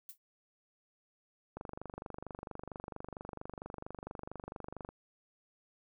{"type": "noise with exponential decay", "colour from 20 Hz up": "violet", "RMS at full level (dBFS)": -42, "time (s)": [0.09, 0.18], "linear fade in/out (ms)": 1, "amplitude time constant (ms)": 18}
{"type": "click train", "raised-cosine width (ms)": 1, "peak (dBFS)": -28, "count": 82, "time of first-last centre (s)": [1.57, 4.89], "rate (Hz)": 24.4}
{"effects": []}